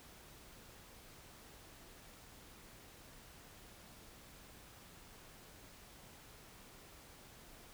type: silence
effects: pink hiss -58 dBFS RMS until 7.73 s